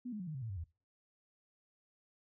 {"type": "tone with pitch steps", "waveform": "sine", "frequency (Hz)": [246.9, 211.2, 180.74, 154.64, 132.31, 113.2, 96.86, 82.87], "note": ["B3", "G#3", "F#3", "D#3", "C3", "A2", "G2", "E2"], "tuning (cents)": [0, 29, -40, -10, 20, 50, -20, 10], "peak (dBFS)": -39, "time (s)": [0.05, 0.642], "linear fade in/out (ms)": 10, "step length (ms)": 74, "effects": ["noise-tail reverb RT60 0.3 s tail -20 dB re dry"]}